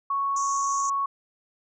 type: tone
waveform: sine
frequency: 1108.7 Hz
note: C#6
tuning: in tune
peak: -23 dBFS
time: 0.1-1.06 s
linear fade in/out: 5 ms
type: band-pass noise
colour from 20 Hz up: white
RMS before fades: -35 dBFS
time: 0.36-0.9 s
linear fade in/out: 5 ms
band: 5900 to 7100 Hz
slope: 96 dB/octave
effects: none